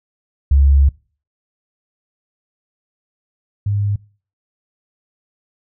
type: tone pair in turn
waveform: sine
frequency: 69.4 / 101.92 Hz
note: C#2 / G#2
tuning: +3 / -32 cents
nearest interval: perfect fifth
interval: 665 cents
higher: second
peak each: -8 / -15 dBFS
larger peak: first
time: 0.51-0.89 / 3.66-3.96 s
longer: first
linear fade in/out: 5 ms
effects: noise-tail reverb RT60 0.4 s tail -23 dB re dry